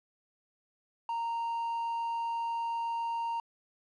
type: tone with quantisation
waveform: triangle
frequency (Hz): 927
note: A#5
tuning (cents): -10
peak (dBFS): -29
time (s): 1.09-3.4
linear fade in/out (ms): 2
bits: 9
effects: low-pass 5000 Hz 12 dB/octave